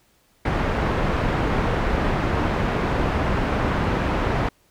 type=low-pass noise; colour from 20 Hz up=pink; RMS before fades=-22 dBFS; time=0.45-4.49 s; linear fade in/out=5 ms; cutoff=1700 Hz; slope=12 dB/octave; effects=pink hiss -61 dBFS RMS until 4.7 s